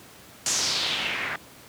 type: noise with low-pass filter sweep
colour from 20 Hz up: white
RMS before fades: -27 dBFS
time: 0.46-1.36 s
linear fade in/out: 2 ms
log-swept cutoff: 7300 to 1700 Hz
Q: 3.1
effects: pink hiss -48 dBFS RMS until 1.68 s + high-pass 100 Hz 12 dB/octave